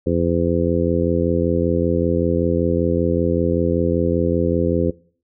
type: harmonic tone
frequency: 85.2 Hz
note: F2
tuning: 42 cents flat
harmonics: 1 / 2 / 3 / 4 / 5 / 6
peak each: -23 / -23 / -23 / -23 / -23 / -23 dBFS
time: 0.06-4.91 s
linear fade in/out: 10 ms
effects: noise-tail reverb RT60 0.5 s tail -22 dB re dry